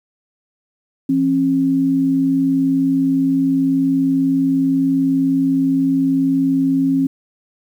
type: tone pair together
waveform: sine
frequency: 169.8 / 269.8 Hz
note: F3 / C#4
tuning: -48 / -47 cents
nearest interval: minor sixth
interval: 801 cents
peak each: -23 / -13 dBFS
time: 1.09-7.07 s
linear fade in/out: 5 ms
effects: 8-bit

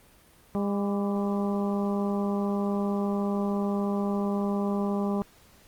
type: harmonic tone with a mistuned harmonic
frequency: 201.5 Hz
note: G3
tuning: 48 cents sharp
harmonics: 1 / 2 / 3 / 4 / 5 / 6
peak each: -26 / -32 / -36 / -38 / -40 / -42 dBFS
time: 0.55-5.22 s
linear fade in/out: 0 ms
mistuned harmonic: 6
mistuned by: -57 cents
effects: pink hiss -57 dBFS RMS until 5.67 s + Opus 32 kbps

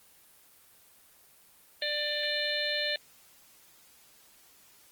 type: harmonic tone with a mistuned harmonic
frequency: 592 Hz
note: D5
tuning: 14 cents sharp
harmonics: 1 / 3 / 4 / 5 / 6 / 7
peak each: -35 / -34 / -39 / -38 / -35 / -34 dBFS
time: 1.82-2.96 s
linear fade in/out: 2 ms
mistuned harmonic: 6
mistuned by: +28 cents
effects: white hiss -59 dBFS RMS until 4.91 s + Opus 24 kbps

